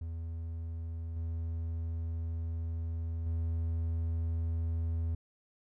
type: tone with level steps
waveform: triangle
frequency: 82.41 Hz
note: E2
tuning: in tune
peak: -34 / -31 / -28 dBFS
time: 0.01-5.15 s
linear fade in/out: 5 ms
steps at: 1.16 / 3.26 s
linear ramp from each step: 5 ms
effects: none